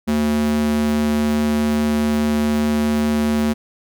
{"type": "tone with high-pass filter", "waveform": "square", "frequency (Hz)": 74.8, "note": "D2", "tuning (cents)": 32, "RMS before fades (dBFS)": -18, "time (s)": [0.07, 3.54], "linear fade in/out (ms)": 20, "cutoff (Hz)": 180, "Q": 6.2, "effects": []}